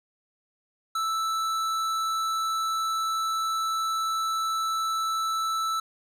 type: tone with tanh clipping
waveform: sine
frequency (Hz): 1318.5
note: E6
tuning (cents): 0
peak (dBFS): -27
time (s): 0.95-5.8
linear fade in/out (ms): 5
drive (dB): 16
effects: none